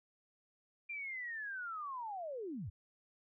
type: linear sweep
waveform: sine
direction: down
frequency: 2397 to 70.3 Hz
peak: -40 dBFS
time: 0.89-2.7 s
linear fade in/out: 10 ms
effects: none